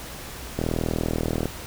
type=click train; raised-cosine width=2 ms; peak=-11 dBFS; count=36; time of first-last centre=0.59-1.456 s; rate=40.4 Hz; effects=added 60 Hz sine -43 dBFS peak until 1.66 s + pink hiss -38 dBFS RMS until 1.66 s